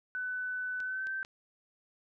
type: tone with pitch glide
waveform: sine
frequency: 1500 to 1552 Hz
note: F#6 to G6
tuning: +23 to -18 cents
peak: -33 dBFS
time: 0.15-1.23 s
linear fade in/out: 0 ms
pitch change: +59 cents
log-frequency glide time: 0.81-1.09 s
type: clicks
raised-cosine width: 0.2 ms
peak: -33 dBFS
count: 3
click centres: 0.803 / 1.07 / 1.249 s
effects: none